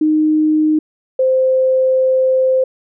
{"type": "tone pair in turn", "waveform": "sine", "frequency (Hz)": [308.7, 520.3], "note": ["D#4", "C5"], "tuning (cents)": [-14, -10], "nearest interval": "major sixth", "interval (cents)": 904, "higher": "second", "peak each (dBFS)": -10, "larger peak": "neither", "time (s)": [[0.01, 0.79], [1.19, 2.64]], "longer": "second", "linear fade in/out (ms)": 5, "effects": []}